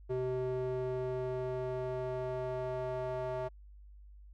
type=tone with band-pass filter sweep; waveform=square; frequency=127.6 Hz; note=C3; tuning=43 cents flat; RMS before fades=-36 dBFS; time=0.09-3.49 s; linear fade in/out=20 ms; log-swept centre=410 to 660 Hz; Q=2.3; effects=added 50 Hz sine -51 dBFS peak until 4.33 s